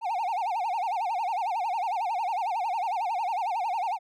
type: tone with vibrato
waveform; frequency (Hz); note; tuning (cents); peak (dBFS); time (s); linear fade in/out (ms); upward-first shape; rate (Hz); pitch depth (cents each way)
triangle; 811; G#5; -41; -24; 0.01-3.99; 50; sine; 11; 240
effects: none